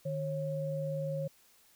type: tone pair together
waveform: sine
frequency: 152.94 / 545 Hz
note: D#3 / C#5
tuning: -29 / -29 cents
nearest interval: octave + minor seventh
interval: 2200 cents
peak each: -35 / -35 dBFS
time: 0.05-1.28 s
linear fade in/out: 10 ms
effects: white hiss -64 dBFS RMS until 1.75 s